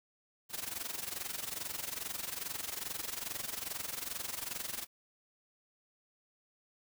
white noise with amplitude modulation, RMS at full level -37 dBFS, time 0.49-4.87 s, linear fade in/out 50 ms, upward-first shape sine, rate 22.4 Hz, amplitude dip 80%, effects none

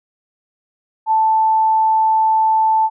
sine tone, 880 Hz, A5, in tune, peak -11 dBFS, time 1.06-2.9 s, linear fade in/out 50 ms, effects none

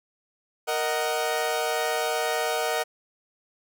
sawtooth chord, D# minor, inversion second, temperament equal with one note detuned, 466.2 / 622.3 / 745.1 Hz, A#4 / D#5 / F#5, 0 / 0 / +12 cents, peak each -25 dBFS, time 0.67-2.84 s, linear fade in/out 20 ms, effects none

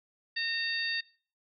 harmonic tone with a mistuned harmonic, 920 Hz, A#5, 23 cents flat, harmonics 2 / 3 / 4 / 5, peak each -33 / -38 / -38 / -35 dBFS, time 0.36-1.01 s, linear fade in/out 10 ms, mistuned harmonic 3, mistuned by -33 cents, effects noise-tail reverb RT60 0.4 s tail -20 dB re dry

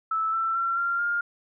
sine tone with pitch steps, 1312 / 1335.7 / 1359.8 / 1384.4 / 1409.4 Hz, E6 / E6 / F6 / F6 / F6, -9 / +22 / -47 / -16 / +15 cents, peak -23 dBFS, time 0.11-1.21 s, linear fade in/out 5 ms, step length 220 ms, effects none

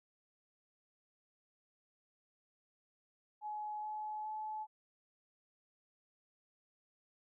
sine tone with pitch steps, 846 / 853.4 / 860.8 Hz, G#5 / G#5 / A5, +32 / +47 / -38 cents, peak -39 dBFS, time 3.41-4.67 s, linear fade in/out 50 ms, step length 420 ms, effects none

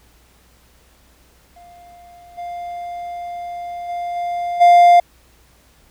triangle tone with level steps, 700 Hz, F5, 4 cents sharp, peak -39 / -24 / -20 / -18 / -4 dBFS, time 1.56-5 s, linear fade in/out 5 ms, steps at 2.37 / 3.88 / 4.15 / 4.6 s, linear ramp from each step 20 ms, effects added 60 Hz sine -54 dBFS peak until 5.9 s + pink hiss -54 dBFS RMS until 5.9 s

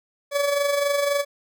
40% pulse tone with amplitude modulation, 570 Hz, C#5, 48 cents sharp, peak -17 dBFS, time 0.31-1.25 s, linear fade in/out 50 ms, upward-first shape sine, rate 23.8 Hz, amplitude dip 50%, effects none

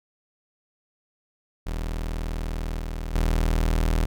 35% pulse tone with level steps, 40.11 Hz, E1, 47 cents flat, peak -25 / -27 / -18 dBFS, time 1.66-4.06 s, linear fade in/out 10 ms, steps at 2.79 / 3.14 s, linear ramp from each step 2 ms, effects none

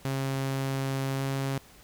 sawtooth tone with pitch glide, 135.1 to 135.96 Hz, C#3 to C#3, -44 to -33 cents, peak -24 dBFS, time 0.05-1.58 s, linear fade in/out 0 ms, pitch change +11 cents, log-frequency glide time 1.16-1.22 s, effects pink hiss -54 dBFS RMS until 1.83 s

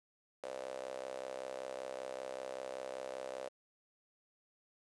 sawtooth tone with high-pass filter, 65.2 Hz, C2, 5 cents flat, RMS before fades -44 dBFS, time 0.43-3.49 s, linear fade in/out 5 ms, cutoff 550 Hz, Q 6.5, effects resampled to 22050 Hz + 10-bit

